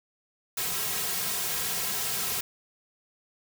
white noise with comb filter, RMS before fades -30 dBFS, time 0.57-2.41 s, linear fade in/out 5 ms, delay 3.4 ms, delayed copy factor -0.85, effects none

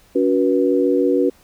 sine tone cluster, 282.6 / 368.9 / 484.2 Hz, C#4 / F#4 / B4, +34 / -5 / -34 cents, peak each -18 dBFS, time 0.15-1.3 s, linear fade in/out 10 ms, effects pink hiss -53 dBFS RMS until 1.43 s

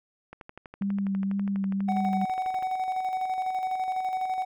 click train, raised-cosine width 0.5 ms, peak -27 dBFS, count 29, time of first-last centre 0.33-2.625 s, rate 12.2 Hz
sine tone with vibrato, 196.8 Hz, G3, 7 cents sharp, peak -25 dBFS, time 0.81-2.25 s, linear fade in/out 5 ms, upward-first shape sine, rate 2 Hz, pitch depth 22 cents each way
triangle tone with tremolo, 749 Hz, F#5, 21 cents sharp, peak -23 dBFS, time 1.88-4.45 s, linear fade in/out 10 ms, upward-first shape square, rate 12 Hz, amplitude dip 40%
effects none

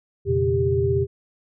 sine tone cluster, 87.4 / 120.7 / 137.4 / 395.5 Hz, F2 / B2 / C#3 / G4, +2 / -39 / -15 / +15 cents, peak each -25 / -25 / -27 / -20 dBFS, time 0.25-1.07 s, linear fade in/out 50 ms, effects none

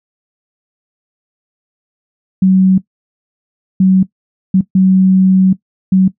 sine tone bursts at uneven times, 188.3 Hz, F#3, 31 cents sharp, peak -5 dBFS, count 5, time 2.42-2.78 / 3.8-4.03 / 4.54-4.61 / 4.75-5.53 / 5.92-6.08 s, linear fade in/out 5 ms, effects noise-tail reverb RT60 0.1 s tail -17 dB re dry

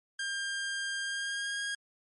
sawtooth tone with pitch glide, 1600 to 1631.7 Hz, G6 to G#6, +35 to -31 cents, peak -29 dBFS, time 0.19-1.75 s, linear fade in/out 5 ms, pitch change +34 cents, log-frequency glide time 1-1.62 s, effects MP3 48 kbps

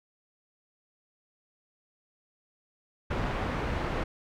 pink low-pass noise, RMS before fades -31 dBFS, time 3.1-4.04 s, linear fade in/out 10 ms, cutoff 1900 Hz, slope 12 dB/octave, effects none

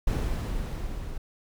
brown noise with level ramp, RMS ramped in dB -25 to -36 dBFS, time 0.07-1.18 s, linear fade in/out 5 ms, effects none

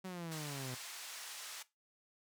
sawtooth exponential sweep, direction down, 190 to 124.1 Hz, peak -38 dBFS, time 0.04-0.75 s, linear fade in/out 10 ms
white band-pass noise, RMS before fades -48 dBFS, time 0.31-1.63 s, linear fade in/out 10 ms, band 830 to 8200 Hz, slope 12 dB/octave
effects noise-tail reverb RT60 0.2 s tail -17 dB re dry

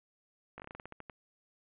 slowing click train, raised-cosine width 0.5 ms, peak -30 dBFS, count 12, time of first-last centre 0.58-1.098 s, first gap 18 ms, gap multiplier 1.18, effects resampled to 8000 Hz + 10-bit

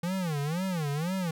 square tone with vibrato, 164.7 Hz, E3, 1 cent flat, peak -29 dBFS, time 0.03-1.31 s, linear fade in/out 5 ms, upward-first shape sine, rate 2 Hz, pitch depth 260 cents each way, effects none

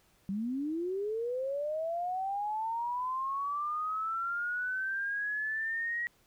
sine linear sweep, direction up, 187.1 to 1912 Hz, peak -31 dBFS, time 0.29-6.07 s, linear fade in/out 0 ms, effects pink hiss -67 dBFS RMS until 6.26 s

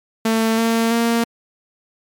sawtooth tone with pitch steps, 223.8 / 228 / 232.2 Hz, A3 / A#3 / A#3, +30 / -38 / -7 cents, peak -11 dBFS, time 0.25-1.24 s, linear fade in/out 5 ms, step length 330 ms, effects MP3 96 kbps

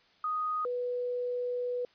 sine tone pair in turn, 1244.5 / 491.9 Hz, D#6 / B4, 0 / -7 cents, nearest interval octave + major third, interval 1607 cents, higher first, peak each -29 / -30 dBFS, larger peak first, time 0.24-0.65 / 0.65-1.85 s, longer second, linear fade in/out 2 ms, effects white hiss -64 dBFS RMS until 1.94 s + resampled to 11025 Hz

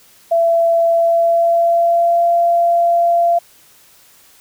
sine tone with pitch glide, 671 to 685.9 Hz, E5 to F5, +31 to -31 cents, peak -10 dBFS, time 0.31-3.39 s, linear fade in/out 10 ms, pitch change +38 cents, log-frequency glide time 0.92-2.24 s, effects white hiss -48 dBFS RMS until 4.4 s

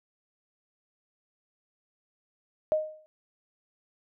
sine tone with exponential decay, 620 Hz, D#5, 6 cents flat, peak -19 dBFS, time 2.72-3.06 s, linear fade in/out 0 ms, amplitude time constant 73 ms, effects none

